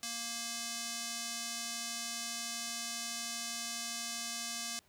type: tone with band-pass filter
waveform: square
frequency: 233.1 Hz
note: A#3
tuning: in tune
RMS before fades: -40 dBFS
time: 0.03-4.79 s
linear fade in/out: 0 ms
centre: 6400 Hz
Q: 1.3
effects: pink hiss -68 dBFS RMS until 4.88 s + high-pass 60 Hz 12 dB/octave